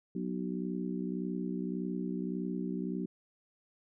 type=harmonic tone with a mistuned harmonic; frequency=61.74 Hz; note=B1; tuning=in tune; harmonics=3 / 4 / 5 / 6; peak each=-36 / -38 / -40 / -42 dBFS; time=0.15-3.06 s; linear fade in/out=5 ms; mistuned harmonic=6; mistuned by=+38 cents; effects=none